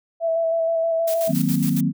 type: tone with vibrato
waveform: sine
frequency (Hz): 659.3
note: E5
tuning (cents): 0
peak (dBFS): -18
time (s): 0.2-1.33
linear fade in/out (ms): 50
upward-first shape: square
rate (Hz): 6.3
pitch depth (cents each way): 15
type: noise with tremolo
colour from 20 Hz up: blue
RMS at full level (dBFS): -30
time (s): 1.07-1.81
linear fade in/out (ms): 10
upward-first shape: square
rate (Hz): 7.2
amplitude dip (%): 65
type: chord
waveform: sine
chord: C half-diminished seventh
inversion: first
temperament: equal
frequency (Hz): 155.56 / 185 / 233.1 / 261.6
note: Eb3 / Gb3 / Bb3 / C4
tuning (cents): 0 / 0 / 0 / 0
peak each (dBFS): -23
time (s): 1.27-1.93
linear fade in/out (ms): 50
effects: none